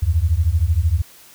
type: beating tone pair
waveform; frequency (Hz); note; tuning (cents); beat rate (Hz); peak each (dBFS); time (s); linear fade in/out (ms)
sine; 75.6 / 88.6; D#2 / F2; -49 / +25; 13; -17; 0.02-1.02; 10
effects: white hiss -46 dBFS RMS until 1.34 s